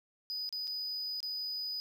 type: tone with dropouts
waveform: triangle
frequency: 4973 Hz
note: D#8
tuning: 2 cents flat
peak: -34 dBFS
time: 0.3-1.8 s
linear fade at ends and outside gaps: 0 ms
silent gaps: 0.491-0.526 / 0.672-0.677 / 1.204-1.229 s
effects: none